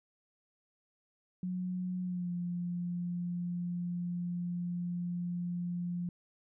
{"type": "tone with pitch glide", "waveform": "sine", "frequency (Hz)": [182, 175.39], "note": ["F#3", "F3"], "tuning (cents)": [-28, 8], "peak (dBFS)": -33, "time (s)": [1.43, 6.09], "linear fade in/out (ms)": 2, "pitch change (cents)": -64, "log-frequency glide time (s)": [2.03, 2.31], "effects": []}